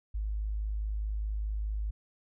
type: tone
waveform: sine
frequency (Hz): 52.4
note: G#1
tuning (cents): +16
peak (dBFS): -30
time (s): 0.14-1.91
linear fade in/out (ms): 10
effects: none